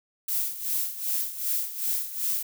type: noise with tremolo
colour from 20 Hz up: violet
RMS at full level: -26 dBFS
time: 0.28-2.43 s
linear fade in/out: 5 ms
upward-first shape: sine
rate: 2.6 Hz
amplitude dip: 75%
effects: none